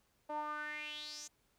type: tone with band-pass filter sweep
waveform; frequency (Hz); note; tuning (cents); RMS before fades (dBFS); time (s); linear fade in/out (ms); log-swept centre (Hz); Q
sawtooth; 300; D4; +37; -43; 0.29-1.28; 10; 740 to 6800; 5.9
effects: pink hiss -75 dBFS RMS until 1.58 s